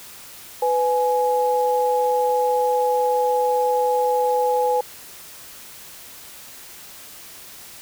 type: tone pair together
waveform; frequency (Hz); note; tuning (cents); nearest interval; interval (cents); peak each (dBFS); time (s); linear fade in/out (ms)
sine; 498.3 / 838; B4 / G#5; +15 / +15; major sixth; 900; -19 / -20; 0.62-4.81; 5
effects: white hiss -41 dBFS RMS until 7.81 s